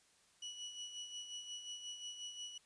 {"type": "tone with tremolo", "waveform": "30% pulse", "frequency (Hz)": 2939, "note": "F#7", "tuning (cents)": -12, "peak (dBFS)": -40, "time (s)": [0.42, 2.58], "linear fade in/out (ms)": 5, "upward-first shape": "sine", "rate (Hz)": 5.6, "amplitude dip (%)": 55, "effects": ["white hiss -70 dBFS RMS until 2.65 s", "resampled to 22050 Hz"]}